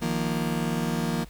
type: chord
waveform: 35% pulse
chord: Eb suspended second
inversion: none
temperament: just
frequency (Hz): 155.56 / 175.01 / 233.3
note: Eb3 / F3 / Bb3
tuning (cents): 0 / +4 / +2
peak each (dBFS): -29 / -28 / -27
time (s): 0.01-1.25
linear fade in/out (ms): 20
effects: added 50 Hz sine -44 dBFS peak until 1.29 s + pink hiss -54 dBFS RMS until 1.29 s